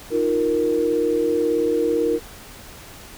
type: chord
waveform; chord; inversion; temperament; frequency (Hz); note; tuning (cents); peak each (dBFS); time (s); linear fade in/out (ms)
sine; Eb suspended second; none; equal; 311.1 / 349.2 / 466.2; Eb4 / F4 / Bb4; 0 / 0 / 0; -24 / -24 / -19; 0.1-2.2; 50
effects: pink hiss -41 dBFS RMS until 3.17 s